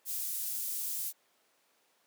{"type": "high-pass noise", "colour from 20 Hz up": "pink", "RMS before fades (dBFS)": -36, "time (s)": [0.05, 1.13], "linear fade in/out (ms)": 50, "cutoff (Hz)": 11000, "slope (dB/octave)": 12, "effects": ["pink hiss -70 dBFS RMS until 2.06 s", "high-pass 400 Hz 12 dB/octave"]}